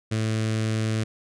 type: tone with notch filter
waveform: sawtooth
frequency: 110 Hz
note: A2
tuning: in tune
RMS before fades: -25 dBFS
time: 0.11-1.04 s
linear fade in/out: 10 ms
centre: 880 Hz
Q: 1.2
effects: resampled to 22050 Hz